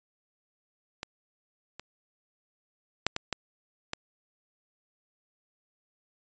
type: clicks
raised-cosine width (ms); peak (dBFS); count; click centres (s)
0.2; -18 / -23 / -6 / -13 / -12 / -14; 6; 1.031 / 1.796 / 3.066 / 3.164 / 3.327 / 3.934
effects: resampled to 16000 Hz